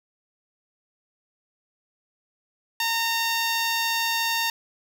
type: tone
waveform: 10% pulse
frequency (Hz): 917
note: A#5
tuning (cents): -29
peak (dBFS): -14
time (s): 2.8-4.5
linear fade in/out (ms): 2
effects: none